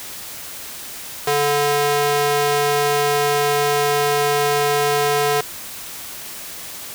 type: tone with high-pass filter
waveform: square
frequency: 145.2 Hz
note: D3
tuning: 19 cents flat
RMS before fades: -18 dBFS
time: 1.27-5.41 s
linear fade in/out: 5 ms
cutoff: 480 Hz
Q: 1.2
effects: white hiss -33 dBFS RMS until 6.94 s